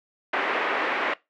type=band-pass noise; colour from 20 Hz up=white; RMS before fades=-26 dBFS; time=0.33-1.14 s; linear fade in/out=5 ms; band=300 to 2200 Hz; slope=24 dB/octave; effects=noise-tail reverb RT60 0.2 s tail -20 dB re dry